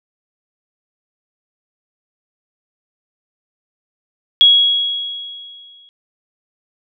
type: tone with exponential decay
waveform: sine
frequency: 3323 Hz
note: G#7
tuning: in tune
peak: -4 dBFS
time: 4.41-5.89 s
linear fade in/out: 0 ms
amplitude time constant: 320 ms
effects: none